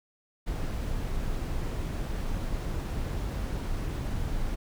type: noise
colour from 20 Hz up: brown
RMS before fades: -31 dBFS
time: 0.46-4.56 s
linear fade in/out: 20 ms
effects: none